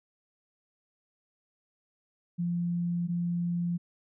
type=tone pair in turn; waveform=sine; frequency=173.2 / 173.2 Hz; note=F3 / F3; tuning=-14 / -14 cents; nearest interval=unison; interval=0 cents; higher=neither; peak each=-27 dBFS; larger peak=neither; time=2.38-3.08 / 3.08-3.78 s; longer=neither; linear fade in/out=20 ms; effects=none